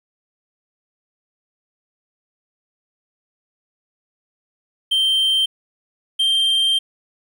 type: tone pair in turn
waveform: triangle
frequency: 3136 / 3161 Hz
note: G7 / G7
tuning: 0 / +14 cents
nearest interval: unison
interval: 14 cents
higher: second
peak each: -13 dBFS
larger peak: neither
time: 4.91-5.46 / 6.19-6.79 s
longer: second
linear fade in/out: 10 ms
effects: 9-bit